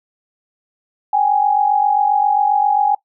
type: tone pair together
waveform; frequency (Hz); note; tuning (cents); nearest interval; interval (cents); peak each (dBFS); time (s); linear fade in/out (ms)
sine; 784 / 831.5; G5 / G#5; 0 / +2; minor second; 102; -17 / -13; 1.13-2.95; 5
effects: noise-tail reverb RT60 0.1 s tail -19 dB re dry